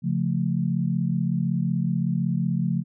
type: chord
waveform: sine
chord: Db augmented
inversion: none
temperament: equal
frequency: 138.59 / 174.61 / 220 Hz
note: Db3 / F3 / A3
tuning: 0 / 0 / 0 cents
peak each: -26 / -24 / -28 dBFS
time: 0.02-2.84 s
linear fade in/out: 50 ms
effects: none